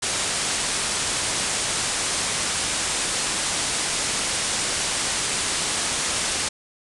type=low-pass noise; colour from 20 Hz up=white; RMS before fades=-25 dBFS; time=0.02-6.49 s; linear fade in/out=10 ms; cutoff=9900 Hz; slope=96 dB/octave; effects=none